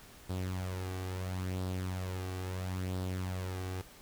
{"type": "tone with flanger", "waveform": "sawtooth", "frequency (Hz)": 92.5, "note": "F#2", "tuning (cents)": 0, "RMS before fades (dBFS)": -37, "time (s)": [0.29, 3.82], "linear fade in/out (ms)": 10, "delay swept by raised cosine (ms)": [0.22, 2.62], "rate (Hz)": 0.74, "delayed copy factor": 0.55, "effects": ["pink hiss -55 dBFS RMS until 4.01 s"]}